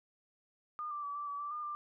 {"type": "tone with pitch steps", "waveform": "sine", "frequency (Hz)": [1216, 1177, 1147, 1168, 1145, 1167, 1210, 1187], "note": ["D#6", "D6", "D6", "D6", "D6", "D6", "D#6", "D6"], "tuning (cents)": [-40, 3, -41, -10, -44, -11, -49, 18], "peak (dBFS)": -37, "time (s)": [0.79, 1.75], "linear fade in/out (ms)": 0, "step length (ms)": 120, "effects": []}